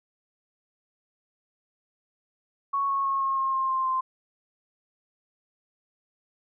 sine tone with pitch steps, 1108.7 / 1099.1 / 1089.7 / 1080.3 / 1070.9 / 1061.7 / 1052.5 / 1043.5 Hz, C#6 / C#6 / C#6 / C#6 / C6 / C6 / C6 / C6, 0 / -15 / -30 / -45 / +40 / +25 / +10 / -5 cents, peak -23 dBFS, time 2.73-4.01 s, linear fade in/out 10 ms, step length 160 ms, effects none

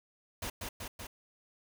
pink noise with echo, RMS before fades -38 dBFS, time 0.42-0.5 s, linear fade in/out 5 ms, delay 190 ms, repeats 3, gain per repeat -2 dB, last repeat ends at 1.07 s, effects none

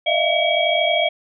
sine tone cluster, 610 / 659 / 692 / 2277 / 3273 Hz, D#5 / E5 / F5 / C#7 / G#7, -34 / -1 / -16 / +46 / -26 cents, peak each -22 dBFS, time 0.06-1.09 s, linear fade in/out 10 ms, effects none

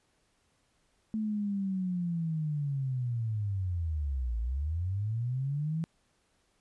sine linear two-way sweep, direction down then up, 220 to 55 to 165.5 Hz, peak -29 dBFS, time 1.14-5.84 s, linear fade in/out 0 ms, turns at 4.39 s, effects pink hiss -72 dBFS RMS until 6.6 s + resampled to 24000 Hz

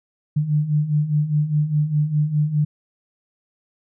sine beating tone pair, 146.83 / 151.73 Hz, D3 / D#3, 0 / -43 cents, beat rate 4.9 Hz, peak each -23 / -18 dBFS, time 0.36-2.65 s, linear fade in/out 10 ms, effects none

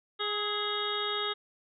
harmonic tone with a mistuned harmonic, 414.4 Hz, G#4, 4 cents flat, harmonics 1 / 2 / 3 / 4 / 5 / 7 / 8 / 9, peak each -36 / -43 / -35 / -41 / -42 / -43 / -37 / -35 dBFS, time 0.19-1.34 s, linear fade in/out 20 ms, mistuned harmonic 3, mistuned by +32 cents, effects none

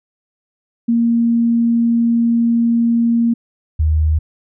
sine tone pair in turn, 233.1 / 77.79 Hz, A#3 / D#2, 0 / 0 cents, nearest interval octave + perfect fifth, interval 1900 cents, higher first, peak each -11 dBFS, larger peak neither, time 0.88-3.34 / 3.79-4.19 s, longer first, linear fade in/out 10 ms, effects none

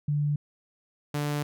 sine / sawtooth tone pair in turn, 146.83 / 146.83 Hz, D3 / D3, 0 / 0 cents, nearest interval unison, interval 0 cents, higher neither, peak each -23 dBFS, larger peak neither, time 0.08-0.36 / 1.14-1.43 s, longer second, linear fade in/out 5 ms, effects none

